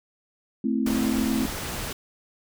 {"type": "chord", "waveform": "sine", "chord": "A minor", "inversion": "none", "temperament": "equal", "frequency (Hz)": [220, 261.6, 329.6], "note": ["A3", "C4", "E4"], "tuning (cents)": [0, 0, 0], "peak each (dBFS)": [-25, -25, -30], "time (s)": [0.64, 1.46], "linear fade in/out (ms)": 5}
{"type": "noise", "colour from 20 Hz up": "pink", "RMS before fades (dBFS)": -32, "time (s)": [0.86, 1.93], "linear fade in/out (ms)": 5}
{"effects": []}